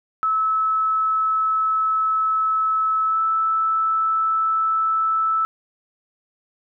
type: tone with pitch glide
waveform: sine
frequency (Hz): 1300 to 1313.6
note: E6 to E6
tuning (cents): -24 to -6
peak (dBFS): -17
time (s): 0.23-5.45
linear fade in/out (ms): 0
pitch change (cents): +18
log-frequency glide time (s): 3.06-3.19
effects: none